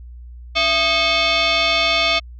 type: tone with frequency modulation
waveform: sine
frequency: 669 Hz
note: E5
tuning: 25 cents sharp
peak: -14 dBFS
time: 0.55-2.2 s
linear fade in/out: 20 ms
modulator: 953 Hz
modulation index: 4
effects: added 60 Hz sine -34 dBFS peak until 2.39 s